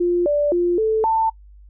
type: tone with pitch steps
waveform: sine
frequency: 350.6 / 585 / 350.2 / 438.7 / 892 Hz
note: F4 / D5 / F4 / A4 / A5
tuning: +7 / -7 / +5 / -5 / +23 cents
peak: -15 dBFS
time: 0-1.3 s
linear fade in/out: 10 ms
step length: 260 ms
effects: noise-tail reverb RT60 0.1 s tail -23 dB re dry + added 50 Hz sine -42 dBFS peak until 1.69 s